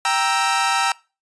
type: chord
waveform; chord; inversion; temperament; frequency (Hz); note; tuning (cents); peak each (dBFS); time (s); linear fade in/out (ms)
sawtooth; E diminished; first; equal with one note detuned; 784 / 935.6 / 1318.5; G5 / Bb5 / E6; 0 / +6 / 0; -18; 0.05-0.92; 2
effects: noise-tail reverb RT60 0.3 s tail -22 dB re dry + resampled to 22050 Hz